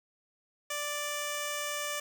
5% pulse tone with notch filter, 587.3 Hz, D5, in tune, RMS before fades -35 dBFS, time 0.7-2 s, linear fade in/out 5 ms, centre 4300 Hz, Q 1.4, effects none

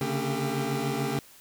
25% pulse tone cluster, 136.7 / 143.6 / 225.9 / 396.7 Hz, C#3 / D3 / A3 / G4, -24 / -39 / +46 / +21 cents, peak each -29 dBFS, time 0.01-1.19 s, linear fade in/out 2 ms, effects white hiss -53 dBFS RMS until 1.4 s

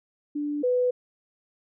sine tone pair in turn, 293.5 / 497.3 Hz, D4 / B4, -1 / +12 cents, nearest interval major sixth, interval 913 cents, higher second, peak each -26 / -20 dBFS, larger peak second, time 0.35-0.63 / 0.63-0.91 s, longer neither, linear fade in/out 10 ms, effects none

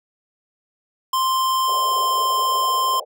square tone, 1046.5 Hz, C6, in tune, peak -18 dBFS, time 1.13-3 s, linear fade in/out 5 ms
white band-pass noise, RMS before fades -34 dBFS, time 1.67-3.05 s, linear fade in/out 20 ms, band 390 to 780 Hz, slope 96 dB/octave
effects none

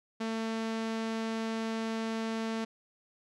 sawtooth tone with low-pass filter, 224 Hz, A3, 31 cents sharp, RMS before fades -34 dBFS, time 0.2-2.65 s, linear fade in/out 10 ms, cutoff 5900 Hz, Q 0.77, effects none

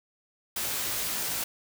white noise with comb filter, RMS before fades -31 dBFS, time 0.56-1.44 s, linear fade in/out 5 ms, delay 17 ms, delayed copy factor +0.55, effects none

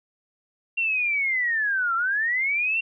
sine linear two-way sweep, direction down then up, 2755 to 1328 to 2755 Hz, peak -21 dBFS, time 0.77-2.81 s, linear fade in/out 10 ms, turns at 1.95 s, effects none

